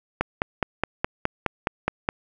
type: click train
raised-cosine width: 0.5 ms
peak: -6 dBFS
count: 10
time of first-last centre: 0.21-2.089 s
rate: 4.79 Hz
effects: none